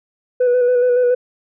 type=tone with vibrato; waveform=sine; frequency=493.9 Hz; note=B4; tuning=in tune; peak=-9 dBFS; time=0.4-1.15 s; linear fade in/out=10 ms; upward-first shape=square; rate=7.1 Hz; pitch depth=22 cents each way; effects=tanh soft clip ceiling -10 dBFS